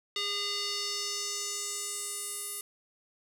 square tone with band-pass filter sweep, 407.2 Hz, G#4, 34 cents flat, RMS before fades -35 dBFS, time 0.16-2.61 s, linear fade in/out 2 ms, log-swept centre 3700 to 11000 Hz, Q 2.5, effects none

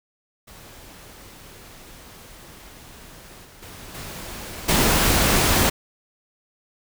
pink noise with level steps, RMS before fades -44 / -47 / -40 / -35 / -18 dBFS, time 0.47-5.7 s, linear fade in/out 10 ms, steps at 3.44 / 3.62 / 3.94 / 4.68 s, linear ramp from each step 10 ms, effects none

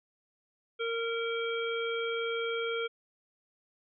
harmonic tone, 461 Hz, A#4, 19 cents flat, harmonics 1 / 3 / 5 / 7, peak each -32 / -37 / -39 / -40 dBFS, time 0.79-2.88 s, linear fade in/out 20 ms, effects none

